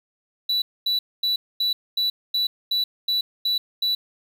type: tone bursts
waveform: triangle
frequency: 3951 Hz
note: B7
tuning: in tune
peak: -18 dBFS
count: 10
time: 0.49-3.95 s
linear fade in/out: 5 ms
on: 130 ms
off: 240 ms
effects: 8-bit